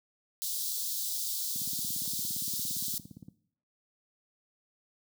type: high-pass noise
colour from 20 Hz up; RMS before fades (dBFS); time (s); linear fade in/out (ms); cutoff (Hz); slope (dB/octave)
white; -34; 0.42-2.98; 0; 3600; 48
type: click train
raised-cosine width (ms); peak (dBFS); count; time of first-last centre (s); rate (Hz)
5; -27; 31; 1.56-3.284; 17.4
type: noise with exponential growth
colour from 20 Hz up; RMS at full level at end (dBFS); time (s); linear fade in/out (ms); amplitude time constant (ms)
brown; -41; 1.99-2.06; 0; 15
effects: noise-tail reverb RT60 0.6 s tail -17 dB re dry + high-pass 200 Hz 12 dB/octave